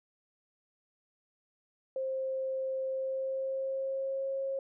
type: tone with pitch glide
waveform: sine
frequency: 528 to 540.7 Hz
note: C5 to C#5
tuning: +16 to -43 cents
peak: -31 dBFS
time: 1.96-4.59 s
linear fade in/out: 2 ms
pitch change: +41 cents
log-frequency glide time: 2.89-4.33 s
effects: none